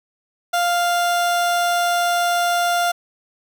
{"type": "tone", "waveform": "30% pulse", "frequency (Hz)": 698.5, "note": "F5", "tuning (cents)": 0, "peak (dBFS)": -14, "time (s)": [0.53, 2.92], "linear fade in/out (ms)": 10, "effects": []}